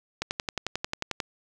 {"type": "click train", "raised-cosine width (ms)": 0.2, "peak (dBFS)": -11, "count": 12, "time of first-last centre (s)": [0.22, 1.202], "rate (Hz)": 11.2, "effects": []}